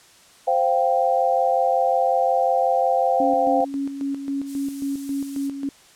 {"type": "chord", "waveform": "sine", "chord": "C suspended fourth", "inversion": "none", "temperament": "equal", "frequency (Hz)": [523.3, 698.5, 784], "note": ["C5", "F5", "G5"], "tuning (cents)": [0, 0, 0], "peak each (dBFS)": -21, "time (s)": [0.47, 3.65], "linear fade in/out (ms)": 10}
{"type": "tone with tremolo", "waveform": "sine", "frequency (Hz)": 277.2, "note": "C#4", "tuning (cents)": 0, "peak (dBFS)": -22, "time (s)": [3.2, 5.69], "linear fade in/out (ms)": 2, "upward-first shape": "square", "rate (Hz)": 3.7, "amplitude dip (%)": 55}
{"type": "noise", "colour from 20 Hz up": "violet", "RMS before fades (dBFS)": -36, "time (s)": [4.45, 5.51], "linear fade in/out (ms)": 50}
{"effects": ["white hiss -51 dBFS RMS until 5.95 s", "low-pass 9000 Hz 12 dB/octave"]}